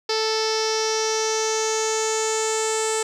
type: tone with low-pass filter sweep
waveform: sawtooth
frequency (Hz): 440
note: A4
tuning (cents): 0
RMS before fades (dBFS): -23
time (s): 0.09-3.03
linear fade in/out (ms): 5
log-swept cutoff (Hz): 5000 to 7900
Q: 6.3
effects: 9-bit